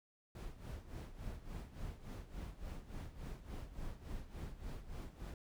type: noise with tremolo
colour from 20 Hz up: brown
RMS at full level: -44 dBFS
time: 0.35-5.34 s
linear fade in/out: 2 ms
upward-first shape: sine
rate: 3.5 Hz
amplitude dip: 75%
effects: none